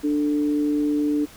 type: tone pair together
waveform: sine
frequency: 295.2 / 442.7 Hz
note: D4 / A4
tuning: +9 / +11 cents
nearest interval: perfect fifth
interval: 702 cents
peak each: -19 / -30 dBFS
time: 0.03-1.26 s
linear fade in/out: 20 ms
effects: pink hiss -46 dBFS RMS until 1.36 s